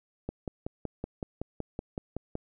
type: click train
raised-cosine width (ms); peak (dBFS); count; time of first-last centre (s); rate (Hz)
2; -20; 12; 0.29-2.354; 5.33
effects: none